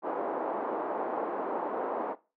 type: band-pass noise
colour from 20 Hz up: white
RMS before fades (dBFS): -33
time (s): 0.02-2.16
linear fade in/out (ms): 50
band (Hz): 290 to 940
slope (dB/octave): 24
effects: noise-tail reverb RT60 0.3 s tail -19 dB re dry